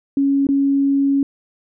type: tone with dropouts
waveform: sine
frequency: 277.2 Hz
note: C#4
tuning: in tune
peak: -13 dBFS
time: 0.17-1.23 s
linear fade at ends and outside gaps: 2 ms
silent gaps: 0.469-0.488 s
effects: none